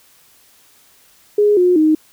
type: tone with pitch steps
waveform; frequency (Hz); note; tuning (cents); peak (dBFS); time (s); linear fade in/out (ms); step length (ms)
sine; 415.3 / 359.5 / 311.1; G#4 / F#4 / D#4; 0 / -50 / 0; -9; 1.38-1.95; 5; 190
effects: white hiss -51 dBFS RMS until 2.12 s